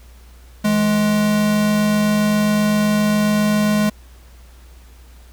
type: tone pair together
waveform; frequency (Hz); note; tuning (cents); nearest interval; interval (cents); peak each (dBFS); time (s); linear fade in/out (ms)
square; 162.8 / 210.3; E3 / G#3; -21 / +22; major third; 443; -26 / -15; 0.64-3.9; 10
effects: added 60 Hz sine -41 dBFS peak until 5.32 s + pink hiss -51 dBFS RMS until 5.32 s